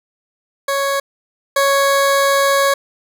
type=tone pair in turn; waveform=20% pulse; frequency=554.4 / 554.4 Hz; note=C#5 / C#5; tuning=0 / 0 cents; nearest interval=unison; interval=0 cents; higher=neither; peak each=-11 / -7 dBFS; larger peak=second; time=0.68-1 / 1.56-2.74 s; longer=second; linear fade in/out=5 ms; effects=none